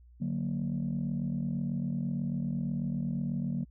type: chord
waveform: sine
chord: D augmented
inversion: none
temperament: equal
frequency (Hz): 146.83 / 185 / 233.1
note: D3 / F#3 / A#3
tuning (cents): 0 / 0 / 0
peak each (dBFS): -33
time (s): 0.2-3.65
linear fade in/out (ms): 20
effects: tanh soft clip ceiling -24 dBFS + added 60 Hz sine -53 dBFS peak until 3.7 s